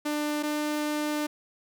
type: tone pair in turn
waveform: sawtooth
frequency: 298 / 299.5 Hz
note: D4 / D4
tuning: +25 / +34 cents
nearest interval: unison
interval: 9 cents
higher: second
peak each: -23 dBFS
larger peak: neither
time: 0.05-0.43 / 0.43-1.27 s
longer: second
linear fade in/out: 10 ms
effects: none